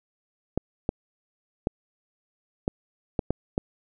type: clicks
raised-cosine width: 2 ms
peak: -10 dBFS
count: 7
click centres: 0.576 / 0.891 / 1.671 / 2.679 / 3.192 / 3.306 / 3.579 s
effects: none